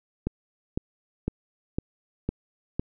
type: click train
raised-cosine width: 3 ms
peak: -13 dBFS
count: 6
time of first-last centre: 0.27-2.795 s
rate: 1.98 Hz
effects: none